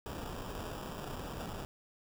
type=noise with sample-and-hold; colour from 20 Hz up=pink; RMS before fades=-42 dBFS; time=0.06-1.65 s; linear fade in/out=0 ms; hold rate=2100 Hz; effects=none